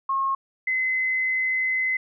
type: tone pair in turn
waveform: sine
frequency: 1082 / 2043 Hz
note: C#6 / C7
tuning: -42 / -42 cents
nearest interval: major seventh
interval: 1100 cents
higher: second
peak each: -21 dBFS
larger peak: neither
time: 0.09-0.35 / 0.67-1.97 s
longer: second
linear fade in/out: 5 ms
effects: none